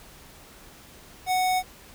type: tone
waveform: square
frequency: 740 Hz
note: F#5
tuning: in tune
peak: -22 dBFS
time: 1.26-1.63 s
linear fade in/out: 50 ms
effects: pink hiss -49 dBFS RMS until 1.94 s